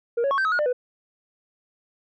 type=tone with pitch steps; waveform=sine; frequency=470.6 / 555 / 1104 / 1555 / 1279 / 1441 / 598 / 496.8 Hz; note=A#4 / C#5 / C#6 / G6 / D#6 / F#6 / D5 / B4; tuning=+16 / +2 / -7 / -14 / +47 / -46 / +31 / +10 cents; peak=-17 dBFS; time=0.17-0.73 s; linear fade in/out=10 ms; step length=70 ms; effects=tanh soft clip ceiling -19 dBFS